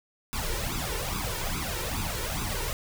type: noise with flanger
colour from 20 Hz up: pink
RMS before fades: -31 dBFS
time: 0.33-2.73 s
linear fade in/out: 0 ms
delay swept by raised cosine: 0.8 to 2.2 ms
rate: 2.4 Hz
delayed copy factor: +0.8
effects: none